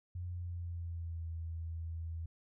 sine tone with pitch glide, 88.7 to 82.28 Hz, F2 to E2, +27 to -3 cents, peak -38 dBFS, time 0.15-2.26 s, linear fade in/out 5 ms, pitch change -130 cents, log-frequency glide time 0.28-1.28 s, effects none

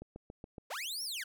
click train, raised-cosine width 2 ms, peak -32 dBFS, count 5, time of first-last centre 0.02-0.582 s, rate 7.12 Hz
sawtooth linear two-way sweep, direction up then down, 391.5 to 5670 to 1378 Hz, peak -34 dBFS, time 0.7-1.24 s, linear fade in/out 10 ms, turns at 1.03 s
effects none

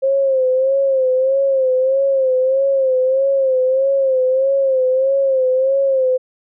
sine tone with vibrato, 530 Hz, C5, 22 cents sharp, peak -12 dBFS, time 0.02-6.18 s, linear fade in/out 20 ms, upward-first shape sine, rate 1.6 Hz, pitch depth 62 cents each way, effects none

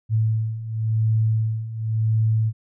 sine beating tone pair, 109.9 / 110.83 Hz, A2 / A2, -2 / +13 cents, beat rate 0.93 Hz, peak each -24 / -20 dBFS, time 0.09-2.53 s, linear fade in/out 50 ms, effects none

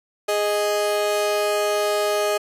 35% pulse tone pair together, 415 / 622.3 Hz, G#4 / D#5, -1 / 0 cents, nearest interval perfect fifth, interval 701 cents, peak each -21 / -20 dBFS, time 0.28-2.38 s, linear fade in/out 10 ms, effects resampled to 32000 Hz

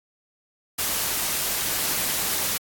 white noise, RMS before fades -25 dBFS, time 0.78-2.58 s, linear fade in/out 10 ms, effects AAC 64 kbps

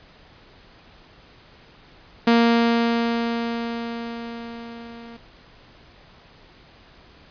sawtooth tone with level ramp, 233.1 Hz, A#3, in tune, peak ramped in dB -9 to -35 dBFS, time 2.27-5.17 s, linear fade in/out 5 ms, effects pink hiss -50 dBFS RMS until 7.3 s + resampled to 11025 Hz

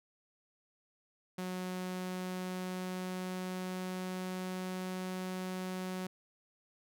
sawtooth tone with pitch glide, 183.4 to 185 Hz, F#3 to F#3, -15 to 0 cents, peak -33 dBFS, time 1.38-6.07 s, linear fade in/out 5 ms, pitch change +15 cents, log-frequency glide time 1.73-5.17 s, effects none

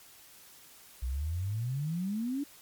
sine exponential sweep, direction up, 59.3 to 293.7 Hz, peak -30 dBFS, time 1.02-2.44 s, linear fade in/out 10 ms, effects white hiss -55 dBFS RMS until 2.61 s + MP3 96 kbps

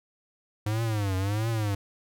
square tone with vibrato, 103.83 Hz, G#2, in tune, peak -26 dBFS, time 0.66-1.75 s, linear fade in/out 5 ms, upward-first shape triangle, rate 1.5 Hz, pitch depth 200 cents each way, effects none

